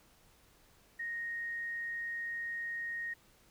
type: tone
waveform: sine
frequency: 1864.7 Hz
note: A#6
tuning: in tune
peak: -36 dBFS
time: 0.99-3.14 s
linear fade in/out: 10 ms
effects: pink hiss -65 dBFS RMS until 3.5 s